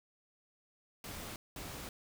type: noise bursts at uneven times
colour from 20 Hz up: pink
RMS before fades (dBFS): -45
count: 2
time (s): 1.04-1.36 / 1.56-1.89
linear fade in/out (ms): 2
effects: none